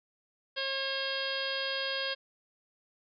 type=harmonic tone; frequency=540 Hz; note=C#5; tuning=45 cents flat; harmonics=1 / 2 / 3 / 4 / 5 / 6 / 7 / 8 / 9; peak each=-38 / -44 / -37 / -46 / -41 / -37 / -44 / -41 / -40 dBFS; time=0.56-2.15 s; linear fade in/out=20 ms; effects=none